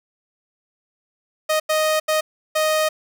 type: tone bursts at uneven times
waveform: sawtooth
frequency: 622.3 Hz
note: D#5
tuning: in tune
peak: -13 dBFS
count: 4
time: 1.49-1.6 / 1.69-2 / 2.08-2.21 / 2.55-2.89 s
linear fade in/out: 10 ms
effects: none